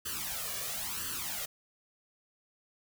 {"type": "noise with flanger", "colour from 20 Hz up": "white", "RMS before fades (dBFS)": -37, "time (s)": [0.05, 1.46], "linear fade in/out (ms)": 10, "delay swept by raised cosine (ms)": [0.65, 1.75], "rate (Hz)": 0.99, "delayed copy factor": 0.8, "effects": []}